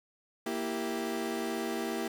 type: chord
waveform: 30% pulse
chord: E diminished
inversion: second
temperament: equal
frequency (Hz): 233.1 / 329.6 / 392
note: Bb3 / E4 / G4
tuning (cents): 0 / 0 / 0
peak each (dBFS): -34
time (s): 0.46-2.08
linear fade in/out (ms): 5
effects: 9-bit